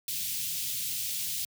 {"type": "band-stop noise", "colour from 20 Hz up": "white", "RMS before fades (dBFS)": -33, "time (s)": [0.08, 1.45], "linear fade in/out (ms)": 2, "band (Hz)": [160, 2700], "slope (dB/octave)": 24, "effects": ["high-pass 100 Hz 12 dB/octave"]}